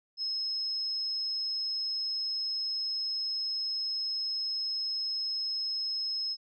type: tone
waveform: sine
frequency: 5170 Hz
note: E8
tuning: 34 cents flat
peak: -30 dBFS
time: 0.17-6.37 s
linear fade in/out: 50 ms
effects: none